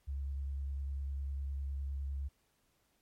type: tone with vibrato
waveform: sine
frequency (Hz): 69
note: C#2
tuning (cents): -7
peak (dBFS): -35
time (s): 0.07-2.29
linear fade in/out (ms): 20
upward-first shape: sine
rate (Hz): 9.9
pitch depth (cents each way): 20
effects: pink hiss -75 dBFS RMS until 3.01 s + MP3 64 kbps